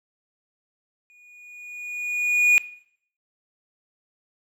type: tone with exponential growth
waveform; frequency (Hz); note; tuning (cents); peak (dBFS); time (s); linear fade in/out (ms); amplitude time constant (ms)
triangle; 2452; D#7; -26; -10; 1.1-2.58; 0; 320
effects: noise-tail reverb RT60 0.6 s tail -18 dB re dry